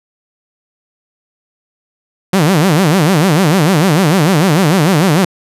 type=tone with vibrato; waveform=sawtooth; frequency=169.6 Hz; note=E3; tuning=50 cents sharp; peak=-4 dBFS; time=2.33-5.25 s; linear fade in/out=5 ms; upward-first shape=sine; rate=6.7 Hz; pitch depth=270 cents each way; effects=resampled to 32000 Hz